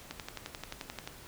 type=click train; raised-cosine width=0.2 ms; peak=-21 dBFS; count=12; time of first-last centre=0.11-1.075 s; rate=11.4 Hz; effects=pink hiss -51 dBFS RMS until 1.27 s